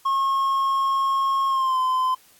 triangle tone with pitch glide, 1084 to 1028.5 Hz, C#6 to C6, -39 to -30 cents, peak -17 dBFS, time 0.05-2.15 s, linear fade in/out 10 ms, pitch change -91 cents, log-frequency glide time 1.48-1.79 s, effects white hiss -55 dBFS RMS until 2.39 s + AAC 64 kbps

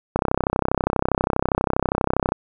click train, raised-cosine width 1 ms, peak -4 dBFS, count 71, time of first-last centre 0.16-2.32 s, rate 32.4 Hz, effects none

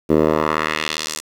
10% pulse tone with band-pass filter sweep, 77.5 Hz, D#2, 6 cents flat, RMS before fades -19 dBFS, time 0.09-1.21 s, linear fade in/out 20 ms, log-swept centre 350 to 7900 Hz, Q 1.3, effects 7-bit

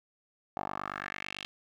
10% pulse tone with band-pass filter sweep, 49 Hz, G1, in tune, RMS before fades -39 dBFS, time 0.57-1.45 s, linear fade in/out 0 ms, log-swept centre 790 to 3200 Hz, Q 3.1, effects none

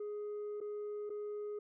sine tone with dropouts, 416.7 Hz, G#4, 6 cents sharp, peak -36 dBFS, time 0-1.59 s, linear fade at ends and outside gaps 5 ms, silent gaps 0.604-0.612 / 1.095-1.101 s, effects tanh soft clip ceiling -38 dBFS

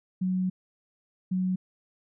sine tone pair in turn, 185 / 185 Hz, F#3 / F#3, 0 / 0 cents, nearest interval unison, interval 0 cents, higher neither, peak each -24 dBFS, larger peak neither, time 0.21-0.5 / 1.31-1.56 s, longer first, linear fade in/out 10 ms, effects none

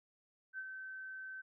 sine tone with ADSR envelope, 1538 Hz, G6, 33 cents flat, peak -39 dBFS, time 0.53-1.42 s, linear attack 53 ms, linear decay 50 ms, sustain -5 dB, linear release 16 ms, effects none

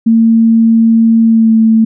sine tone with pitch glide, 226.7 to 222.9 Hz, A#3 to A3, -48 to +23 cents, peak -4 dBFS, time 0.06-1.85 s, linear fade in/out 10 ms, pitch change -29 cents, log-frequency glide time 1.24-1.54 s, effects none

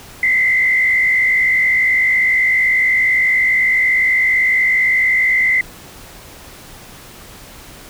sine tone with frequency modulation, 2050 Hz, C7, 36 cents flat, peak -11 dBFS, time 0.23-5.61 s, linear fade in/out 2 ms, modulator 55.9 Hz, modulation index 1.2, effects pink hiss -38 dBFS RMS until 7.89 s

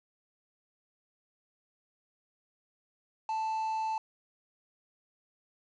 triangle tone, 880 Hz, A5, in tune, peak -28 dBFS, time 3.29-3.98 s, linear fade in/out 2 ms, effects resampled to 16000 Hz + 9-bit

